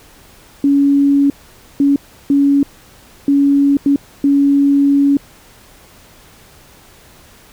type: tone bursts at uneven times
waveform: sine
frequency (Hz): 281.1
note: C#4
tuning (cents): +24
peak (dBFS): -8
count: 6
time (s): 0.64-1.3 / 1.8-1.96 / 2.3-2.63 / 3.28-3.77 / 3.86-3.96 / 4.24-5.17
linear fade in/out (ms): 2
effects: pink hiss -44 dBFS RMS until 7.52 s

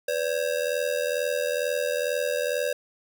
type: ring-modulated tone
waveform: square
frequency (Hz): 539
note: C#5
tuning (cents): -49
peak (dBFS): -22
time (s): 0.08-2.73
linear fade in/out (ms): 5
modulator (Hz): 41.1
effects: none

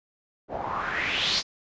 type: noise with low-pass filter sweep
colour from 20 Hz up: white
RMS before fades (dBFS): -28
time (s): 0.48-1.43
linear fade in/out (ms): 50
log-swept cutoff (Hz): 600 to 5200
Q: 3.9
effects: resampled to 16000 Hz

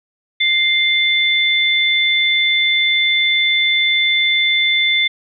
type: tone pair together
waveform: sine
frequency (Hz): 2093 / 3520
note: C7 / A7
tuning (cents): 0 / 0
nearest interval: major sixth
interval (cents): 900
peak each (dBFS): -15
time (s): 0.4-5.08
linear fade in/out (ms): 10
effects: none

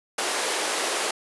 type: high-pass noise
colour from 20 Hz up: pink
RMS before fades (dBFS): -26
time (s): 0.18-1.11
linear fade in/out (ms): 5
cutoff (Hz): 370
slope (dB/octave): 24
effects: resampled to 24000 Hz

